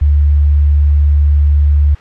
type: tone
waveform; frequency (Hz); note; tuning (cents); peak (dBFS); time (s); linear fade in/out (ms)
sine; 73; D2; -10; -6; 0.01-1.95; 10
effects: white hiss -38 dBFS RMS until 2 s + low-pass 2000 Hz 12 dB/octave